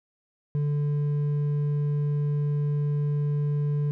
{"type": "tone with hard clipping", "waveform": "sine", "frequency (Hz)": 146.2, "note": "D3", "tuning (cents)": -7, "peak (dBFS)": -24, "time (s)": [0.55, 3.91], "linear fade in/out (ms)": 0, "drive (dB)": 4, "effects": []}